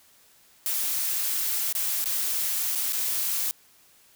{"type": "noise with dropouts", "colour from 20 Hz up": "blue", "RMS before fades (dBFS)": -27, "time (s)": [0.66, 3.51], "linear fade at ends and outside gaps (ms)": 0, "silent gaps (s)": [[1.726, 1.751], [2.042, 2.058], [2.751, 2.756], [2.924, 2.931]], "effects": ["white hiss -58 dBFS RMS until 4.15 s"]}